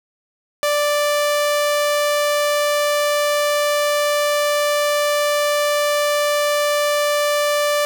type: tone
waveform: sawtooth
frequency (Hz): 587.3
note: D5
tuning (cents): 0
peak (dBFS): -12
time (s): 0.63-7.85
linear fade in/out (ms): 0
effects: none